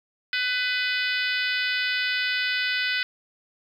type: harmonic tone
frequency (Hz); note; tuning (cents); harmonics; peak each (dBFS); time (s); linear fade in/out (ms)
500; B4; +21; 3 / 4 / 5 / 6 / 7 / 8 / 9 / 10; -27 / -29 / -31 / -33 / -34 / -35 / -36 / -37; 0.33-3.03; 2
effects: 9-bit